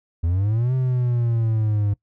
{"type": "linear two-way sweep", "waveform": "triangle", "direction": "up then down", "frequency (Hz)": [80.2, 130.81, 100.8], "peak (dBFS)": -16, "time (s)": [0.23, 1.94], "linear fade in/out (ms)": 10, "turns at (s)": 0.74, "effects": ["noise-tail reverb RT60 0.1 s tail -21 dB re dry"]}